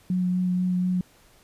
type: tone with vibrato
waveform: sine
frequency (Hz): 181.6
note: F#3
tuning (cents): -32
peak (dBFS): -21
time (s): 0.1-1.01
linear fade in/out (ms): 2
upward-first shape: sine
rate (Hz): 4.1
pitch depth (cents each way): 12
effects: pink hiss -57 dBFS RMS until 1.43 s + resampled to 32000 Hz